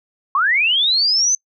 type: linear sweep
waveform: sine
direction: up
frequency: 1046.5 to 6250 Hz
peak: -13 dBFS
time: 0.35-1.35 s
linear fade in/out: 2 ms
effects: noise-tail reverb RT60 0.1 s tail -26 dB re dry